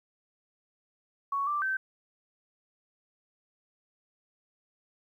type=tone with pitch steps; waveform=sine; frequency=1114 / 1177 / 1547 Hz; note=C#6 / D6 / G6; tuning=+8 / +3 / -23 cents; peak=-27 dBFS; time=1.32-1.77 s; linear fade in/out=5 ms; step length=150 ms; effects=11-bit